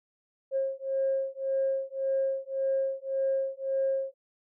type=beating tone pair; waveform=sine; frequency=537 / 538.8 Hz; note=C5 / C#5; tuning=+45 / -49 cents; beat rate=1.8 Hz; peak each=-29 / -29 dBFS; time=0.51-4.14 s; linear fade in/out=50 ms; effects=tanh soft clip ceiling -19 dBFS